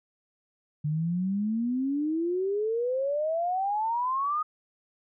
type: exponential sweep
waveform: sine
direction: up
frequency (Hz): 146.7 to 1255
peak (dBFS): -25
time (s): 0.84-4.43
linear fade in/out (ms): 10
effects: none